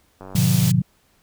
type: click train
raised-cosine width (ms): 1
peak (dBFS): -24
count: 47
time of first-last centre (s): 0.21-0.694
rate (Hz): 95.1
type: chord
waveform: sine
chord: G# diminished seventh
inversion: none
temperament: just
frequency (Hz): 103.83 / 124.59 / 149.51 / 179.41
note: G#2 / B2 / D3 / F3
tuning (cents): 0 / +16 / +31 / +47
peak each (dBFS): -24 / -19 / -21 / -19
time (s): 0.35-0.82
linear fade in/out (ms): 5
type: high-pass noise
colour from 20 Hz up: pink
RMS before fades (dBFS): -28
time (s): 0.35-0.72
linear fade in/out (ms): 10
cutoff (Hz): 3400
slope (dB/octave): 12
effects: pink hiss -61 dBFS RMS until 1.22 s